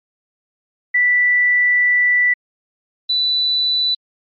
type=tone pair in turn; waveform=sine; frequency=1970 / 3977 Hz; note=B6 / B7; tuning=-5 / +11 cents; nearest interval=octave; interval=1216 cents; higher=second; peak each=-11 / -14 dBFS; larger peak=first; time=0.94-2.34 / 3.09-3.95 s; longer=first; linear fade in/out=10 ms; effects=MP3 32 kbps